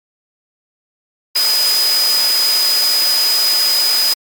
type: tone in noise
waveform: sine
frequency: 4978 Hz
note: D#8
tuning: in tune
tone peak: -12 dBFS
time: 1.35-4.14 s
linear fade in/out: 10 ms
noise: white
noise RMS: -19 dBFS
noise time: 1.35-4.14 s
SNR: +4 dB
effects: high-pass 400 Hz 12 dB/octave + MP3 96 kbps